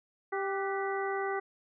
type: harmonic tone with a mistuned harmonic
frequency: 392 Hz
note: G4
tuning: in tune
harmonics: 1 / 2 / 3 / 4 / 5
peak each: -33 / -36 / -39 / -41 / -40 dBFS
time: 0.32-1.4 s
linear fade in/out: 10 ms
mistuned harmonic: 4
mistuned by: -72 cents
effects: none